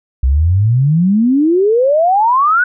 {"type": "exponential sweep", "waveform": "sine", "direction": "up", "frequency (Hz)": [61.6, 1508], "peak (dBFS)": -8, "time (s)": [0.23, 2.64], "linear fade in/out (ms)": 5, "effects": []}